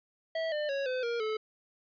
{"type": "tone with pitch steps", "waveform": "square", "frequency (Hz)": [650, 599.5, 552.9, 510, 470.4, 433.8], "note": ["E5", "D5", "C#5", "C5", "A#4", "A4"], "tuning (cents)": [-24, 36, -5, -44, 16, -25], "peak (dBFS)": -31, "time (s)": [0.35, 1.37], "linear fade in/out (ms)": 5, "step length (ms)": 170, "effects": ["resampled to 11025 Hz", "11-bit"]}